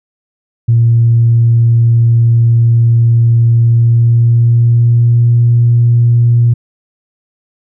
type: tone with pitch glide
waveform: sine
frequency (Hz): 116.54 to 118.65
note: A#2 to A#2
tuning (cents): 0 to +31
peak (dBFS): -4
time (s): 0.68-6.54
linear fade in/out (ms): 10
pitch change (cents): +31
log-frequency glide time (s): 3.61-5.32
effects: tanh soft clip ceiling 0 dBFS